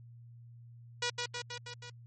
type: tone with echo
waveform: 5% pulse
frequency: 483.9 Hz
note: B4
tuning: 35 cents flat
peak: -19 dBFS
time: 1.02-1.1 s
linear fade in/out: 5 ms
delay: 160 ms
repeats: 5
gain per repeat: -3 dB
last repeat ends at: 1.9 s
effects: added 118 Hz sine -50 dBFS peak until 2.06 s + MP3 32 kbps